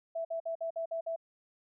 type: tone bursts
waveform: sine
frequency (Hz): 660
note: E5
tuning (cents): +2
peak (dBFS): -32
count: 7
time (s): 0.15-1.162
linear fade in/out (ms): 10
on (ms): 100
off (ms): 52
effects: none